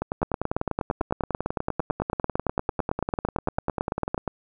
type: two click trains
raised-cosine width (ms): 1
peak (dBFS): -12 / -10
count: 44 / 36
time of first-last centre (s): 0.02-4.277 / 0.23-4.145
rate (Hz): 10.1 / 8.94
effects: none